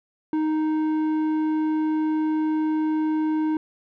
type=tone with low-pass filter; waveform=square; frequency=311.1 Hz; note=D#4; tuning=in tune; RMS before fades=-23 dBFS; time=0.33-3.57 s; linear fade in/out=2 ms; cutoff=960 Hz; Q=0.59; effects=none